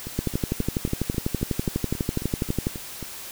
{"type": "two click trains", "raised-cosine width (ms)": 3, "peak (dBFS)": [-20, -10], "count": [12, 31], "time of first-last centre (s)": [[0.07, 3.027], [0.19, 2.669]], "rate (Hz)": [3.72, 12.1], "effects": ["white hiss -38 dBFS RMS until 3.31 s"]}